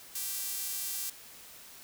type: tone with high-pass filter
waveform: sawtooth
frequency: 391.6 Hz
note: G4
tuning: 2 cents flat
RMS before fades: -36 dBFS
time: 0.15-1.1 s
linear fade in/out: 5 ms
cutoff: 8300 Hz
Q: 0.53
effects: white hiss -51 dBFS RMS until 1.83 s